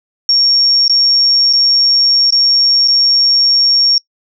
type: tone with dropouts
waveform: sine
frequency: 5530 Hz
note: F8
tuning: 18 cents flat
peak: -7 dBFS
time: 0.29-3.98 s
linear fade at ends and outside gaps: 1 ms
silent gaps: 0.88-0.896 / 1.528-1.534 / 2.305-2.324 / 2.876-2.882 s
effects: noise-tail reverb RT60 0.1 s tail -24 dB re dry